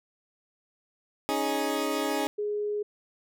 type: chord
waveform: 20% pulse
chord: C# suspended second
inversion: none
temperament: equal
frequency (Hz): 277.2 / 311.1 / 415.3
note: C#4 / D#4 / G#4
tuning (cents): 0 / 0 / 0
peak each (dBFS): -26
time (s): 1.29-2.27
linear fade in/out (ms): 0
type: tone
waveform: sine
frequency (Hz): 416.3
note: G#4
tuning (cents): +4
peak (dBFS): -27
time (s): 2.38-2.83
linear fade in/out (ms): 10
effects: none